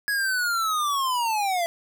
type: linear sweep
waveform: square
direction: down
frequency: 1678 to 664 Hz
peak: -23 dBFS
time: 0.08-1.66 s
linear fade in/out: 0 ms
effects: none